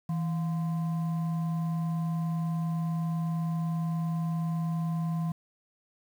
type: tone with frequency modulation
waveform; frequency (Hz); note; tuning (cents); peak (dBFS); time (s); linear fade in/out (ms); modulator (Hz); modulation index
sine; 163.9; E3; -10; -27; 0.09-5.32; 5; 870; 0.26
effects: 9-bit